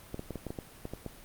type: clicks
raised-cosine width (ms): 2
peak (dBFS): -23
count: 10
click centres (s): 0.144 / 0.194 / 0.307 / 0.357 / 0.467 / 0.505 / 0.588 / 0.854 / 0.936 / 1.063
effects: pink hiss -52 dBFS RMS until 1.24 s + Opus 32 kbps